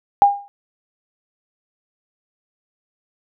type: tone with exponential decay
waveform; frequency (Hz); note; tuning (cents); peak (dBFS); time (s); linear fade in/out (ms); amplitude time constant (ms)
sine; 807; G#5; -50; -4; 0.22-0.48; 0; 55
effects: none